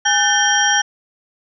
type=tone cluster; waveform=sine; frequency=823 / 1522 / 1784 / 3166 / 5700 Hz; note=G#5 / F#6 / A6 / G7 / F8; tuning=-16 / +48 / +23 / +17 / +34 cents; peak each=-19 dBFS; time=0.05-0.82 s; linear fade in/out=10 ms; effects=none